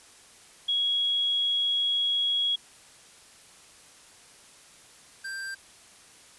sine / square tone pair in turn, 3322 / 1576.9 Hz, G#7 / G6, 0 / +10 cents, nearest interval octave + minor second, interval 1290 cents, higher first, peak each -23 / -34 dBFS, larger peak first, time 0.68-2.56 / 5.24-5.55 s, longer first, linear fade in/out 10 ms, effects white hiss -53 dBFS RMS until 6.38 s + resampled to 24000 Hz

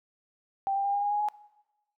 sine tone with pitch steps, 784 / 792.7 / 801.4 / 810.2 / 819.2 / 828.2 / 837.4 Hz, G5 / G5 / G5 / G#5 / G#5 / G#5 / G#5, 0 / +19 / +38 / -43 / -24 / -5 / +14 cents, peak -25 dBFS, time 0.67-1.286 s, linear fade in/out 0 ms, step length 88 ms, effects noise-tail reverb RT60 1.0 s tail -20 dB re dry

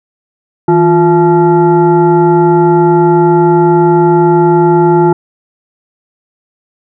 sine tone with frequency modulation, 350.9 Hz, F4, 8 cents sharp, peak -4 dBFS, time 0.68-5.13 s, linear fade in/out 5 ms, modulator 512 Hz, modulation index 1, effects none

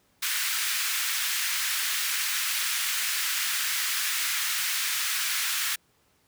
pink high-pass noise, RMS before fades -28 dBFS, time 0.22-5.76 s, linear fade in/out 10 ms, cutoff 1500 Hz, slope 24 dB/octave, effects pink hiss -66 dBFS RMS until 6.27 s + high-pass 60 Hz 12 dB/octave

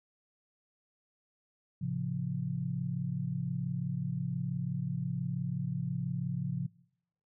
sine chord, A augmented, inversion none, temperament equal with one note detuned, 110 / 135.82 / 174.61 Hz, A2 / C#3 / E#3, 0 / -35 / 0 cents, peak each -40 / -34 / -35 dBFS, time 1.81-6.67 s, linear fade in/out 10 ms, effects noise-tail reverb RT60 0.8 s tail -24 dB re dry

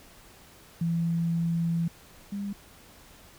sine tone pair in turn, 167.7 / 201 Hz, E3 / G3, +30 / +44 cents, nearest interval minor third, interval 314 cents, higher second, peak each -24 / -30 dBFS, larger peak first, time 0.81-1.88 / 2.32-2.53 s, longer first, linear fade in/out 5 ms, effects pink hiss -53 dBFS RMS until 3.38 s

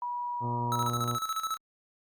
sine tone with pitch glide, 970 to 960 Hz, B5 to B5, -31 to -49 cents, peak -31 dBFS, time 0.02-0.88 s, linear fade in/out 2 ms, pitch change -18 cents, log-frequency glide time 0.23-0.62 s
harmonic tone, 120 Hz, B2, 49 cents flat, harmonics 1 / 2 / 3 / 4 / 5 / 6 / 7 / 8 / 9 / 10, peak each -32 / -38 / -42 / -44 / -46 / -48 / -49 / -50 / -51 / -52 dBFS, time 0.4-1.19 s, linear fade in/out 50 ms
square tone with tremolo, 1304 Hz, E6, 19 cents flat, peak -29 dBFS, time 0.72-1.57 s, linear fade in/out 0 ms, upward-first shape square, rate 14 Hz, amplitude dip 65%
effects Opus 48 kbps

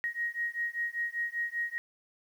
sine beating tone pair, 1880 / 1885.1 Hz, A#6 / A#6, +14 / +19 cents, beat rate 5.1 Hz, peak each -34 / -34 dBFS, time 0.04-1.78 s, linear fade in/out 0 ms, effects 10-bit

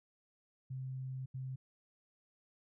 sine tone bursts at uneven times, 130.81 Hz, C3, in tune, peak -39 dBFS, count 2, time 0.7-1.26 / 1.34-1.56 s, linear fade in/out 10 ms, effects none

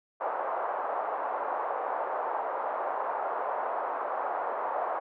pink band-pass noise, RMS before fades -32 dBFS, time 0.2-5 s, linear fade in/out 20 ms, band 600 to 1100 Hz, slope 24 dB/octave, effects none

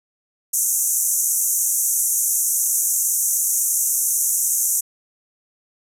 pink band-pass noise, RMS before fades -20 dBFS, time 0.53-4.81 s, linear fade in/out 10 ms, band 6000 to 14000 Hz, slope 96 dB/octave, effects none

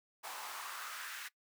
pink noise with high-pass filter sweep, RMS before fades -45 dBFS, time 0.23-1.29 s, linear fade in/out 20 ms, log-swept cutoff 850 to 1700 Hz, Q 2.8, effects noise-tail reverb RT60 0.1 s tail -20 dB re dry

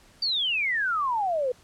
sine exponential sweep, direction down, 4699 to 483.4 Hz, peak -23 dBFS, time 0.22-1.52 s, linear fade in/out 5 ms, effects pink hiss -56 dBFS RMS until 1.63 s + low-pass 10000 Hz 12 dB/octave

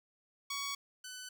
10% pulse tone pair in turn, 1122 / 1502.5 Hz, C#6 / F#6, +21 / +26 cents, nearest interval perfect fourth, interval 505 cents, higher second, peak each -28 / -36 dBFS, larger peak first, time 0.5-0.75 / 1.04-1.29 s, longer neither, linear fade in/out 5 ms, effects none

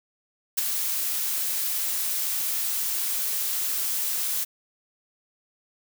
blue noise with ADSR envelope, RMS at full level -21 dBFS, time 0.57-4.45 s, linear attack 14 ms, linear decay 15 ms, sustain -6 dB, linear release 21 ms, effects none

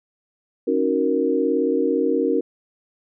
sine chord, D# minor seventh, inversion third, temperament equal with one note detuned, 273.2 / 311.1 / 370 / 466.2 Hz, C#4 / D#4 / F#4 / A#4, -25 / 0 / 0 / 0 cents, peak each -23 / -24 / -24 / -21 dBFS, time 0.67-2.41 s, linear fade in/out 10 ms, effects none

